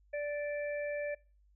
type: harmonic tone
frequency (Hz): 585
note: D5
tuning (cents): -7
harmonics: 1 / 3 / 4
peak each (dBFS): -34 / -44 / -46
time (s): 0.13-1.15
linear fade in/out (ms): 10
effects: noise-tail reverb RT60 0.4 s tail -25 dB re dry + added 50 Hz sine -63 dBFS peak until 1.55 s